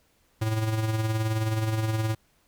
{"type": "tone with tremolo", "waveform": "square", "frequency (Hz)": 110, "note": "A2", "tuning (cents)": 0, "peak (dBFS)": -23, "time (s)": [0.41, 2.15], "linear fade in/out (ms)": 10, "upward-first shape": "sine", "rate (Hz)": 19, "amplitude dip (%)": 45, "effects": ["pink hiss -66 dBFS RMS until 2.47 s"]}